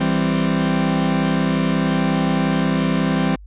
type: chord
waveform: 40% pulse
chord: C major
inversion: first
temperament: equal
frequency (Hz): 164.81 / 196 / 261.6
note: E3 / G3 / C4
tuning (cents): 0 / 0 / 0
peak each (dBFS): -20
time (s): 0-3.36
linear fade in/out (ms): 10
effects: added 50 Hz sine -37 dBFS peak until 3.46 s + resampled to 8000 Hz